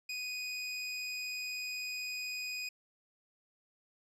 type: tone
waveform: 25% pulse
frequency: 2489 Hz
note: D#7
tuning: in tune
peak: -33 dBFS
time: 0.09-2.69 s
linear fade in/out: 5 ms
effects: low-pass 12000 Hz 12 dB/octave